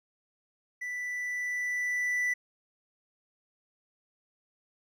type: tone with level ramp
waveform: triangle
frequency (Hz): 1977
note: B6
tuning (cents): +1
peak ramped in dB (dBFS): -32 to -24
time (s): 0.81-2.34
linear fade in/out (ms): 10
effects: none